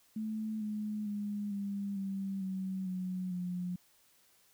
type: tone with pitch steps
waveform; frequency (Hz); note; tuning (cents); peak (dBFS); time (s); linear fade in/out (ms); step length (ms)
sine; 217.5 / 211.6 / 205.8 / 200.1 / 194.67 / 189.34 / 184.17 / 179.13; A3 / G#3 / G#3 / G3 / G3 / F#3 / F#3 / F3; -20 / +33 / -16 / +36 / -12 / +40 / -8 / +44; -34; 0.16-3.76; 5; 450
effects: white hiss -67 dBFS RMS until 4.53 s